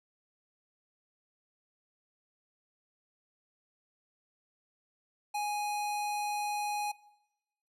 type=tone; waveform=square; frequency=830.6 Hz; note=G#5; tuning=in tune; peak=-32 dBFS; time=5.34-6.92 s; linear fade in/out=10 ms; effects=noise-tail reverb RT60 0.9 s tail -20 dB re dry + resampled to 32000 Hz